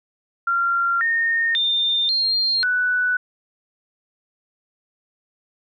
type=tone with pitch steps; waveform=sine; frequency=1381 / 1837 / 3608 / 4201 / 1486 Hz; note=F6 / A#6 / A7 / C8 / F#6; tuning=-20 / -26 / +43 / +6 / +7 cents; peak=-17 dBFS; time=0.47-3.17 s; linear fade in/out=5 ms; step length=540 ms; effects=none